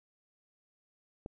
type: click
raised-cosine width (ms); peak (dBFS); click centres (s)
2; -27; 1.261
effects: none